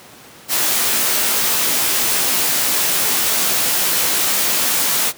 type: noise with comb filter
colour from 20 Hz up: white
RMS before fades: -17 dBFS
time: 0.48-5.13 s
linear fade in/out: 50 ms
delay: 16 ms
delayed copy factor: +0.55
effects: pink hiss -41 dBFS RMS until 5.17 s + high-pass 150 Hz 12 dB/octave